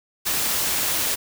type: noise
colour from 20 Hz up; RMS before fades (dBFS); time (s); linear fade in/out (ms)
white; -23; 0.25-1.16; 20
effects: none